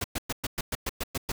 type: noise bursts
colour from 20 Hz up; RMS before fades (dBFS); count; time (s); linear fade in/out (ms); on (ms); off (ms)
pink; -30; 10; 0.01-1.32; 5; 32; 110
effects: none